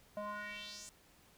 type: tone with band-pass filter sweep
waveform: square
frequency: 207.7 Hz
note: G#3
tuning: in tune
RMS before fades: -45 dBFS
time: 0.17-0.89 s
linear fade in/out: 0 ms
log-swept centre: 690 to 8100 Hz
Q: 3.3
effects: pink hiss -65 dBFS RMS until 1.37 s